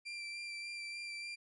30% pulse tone with vibrato, 2361 Hz, D7, 9 cents sharp, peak -39 dBFS, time 0.05-1.36 s, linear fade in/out 20 ms, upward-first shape sine, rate 3.4 Hz, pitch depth 15 cents each way, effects resampled to 24000 Hz

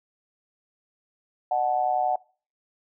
sine tone with amplitude modulation, 740 Hz, F#5, in tune, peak -17 dBFS, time 1.51-2.16 s, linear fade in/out 5 ms, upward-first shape sine, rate 131 Hz, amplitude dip 85%, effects noise-tail reverb RT60 0.4 s tail -23 dB re dry

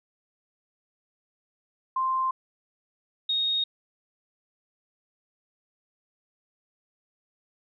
sine tone pair in turn, 1046.5 / 3729 Hz, C6 / A#7, 0 / 0 cents, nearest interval octave + minor seventh, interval 2200 cents, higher second, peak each -23 dBFS, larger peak neither, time 1.96-2.31 / 3.29-3.64 s, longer neither, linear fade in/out 5 ms, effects none

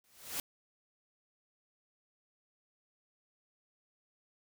white noise with exponential growth, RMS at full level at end -34 dBFS, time 0.04-0.4 s, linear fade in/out 1 ms, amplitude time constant 78 ms, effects none

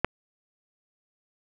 click, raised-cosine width 0.5 ms, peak -6 dBFS, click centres 0.046 s, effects none

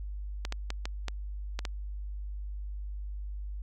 clicks, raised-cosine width 0.2 ms, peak -17 dBFS, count 7, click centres 0.451 / 0.524 / 0.704 / 0.855 / 1.083 / 1.591 / 1.652 s, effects added 50 Hz sine -35 dBFS peak until 3.62 s

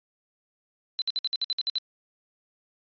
sine tone bursts, 4038 Hz, B7, 38 cents sharp, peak -24 dBFS, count 10, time 0.99-1.783 s, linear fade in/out 0 ms, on 28 ms, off 57 ms, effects resampled to 11025 Hz

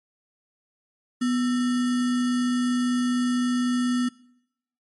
sine tone with sample-and-hold, 246.9 Hz, B3, in tune, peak -20 dBFS, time 1.21-4.09 s, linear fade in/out 10 ms, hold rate 1575 Hz, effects noise-tail reverb RT60 0.8 s tail -23 dB re dry + MP3 48 kbps

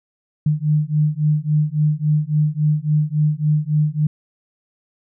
sine beating tone pair, 149.7 / 153.3 Hz, D3 / D#3, +33 / -25 cents, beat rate 3.6 Hz, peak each -18 dBFS, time 0.46-4.07 s, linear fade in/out 5 ms, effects none

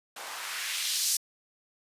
blue noise with band-pass filter sweep, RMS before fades -32 dBFS, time 0.16-1.17 s, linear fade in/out 5 ms, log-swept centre 680 to 6500 Hz, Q 1.3, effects resampled to 32000 Hz

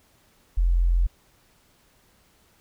sine tone, 43.32 Hz, F1, 13 cents flat, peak -17 dBFS, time 0.57-1.07 s, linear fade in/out 10 ms, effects pink hiss -61 dBFS RMS until 2.6 s

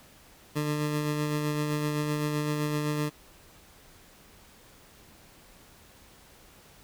20% pulse tone with tremolo, 149.6 Hz, D3, 32 cents sharp, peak -21 dBFS, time 0.55-3.1 s, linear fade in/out 20 ms, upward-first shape sine, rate 7.8 Hz, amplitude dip 30%, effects pink hiss -55 dBFS RMS until 6.83 s

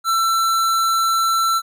square tone, 1340 Hz, E6, 28 cents sharp, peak -16 dBFS, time 0.04-1.62 s, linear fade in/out 50 ms, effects none

